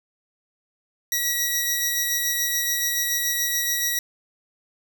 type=tone pair together; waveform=15% pulse; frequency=1925 / 5768 Hz; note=B6 / F#8; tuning=-45 / -45 cents; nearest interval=octave + perfect fifth; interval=1900 cents; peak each=-19 dBFS; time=1.12-3.99 s; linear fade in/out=2 ms; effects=none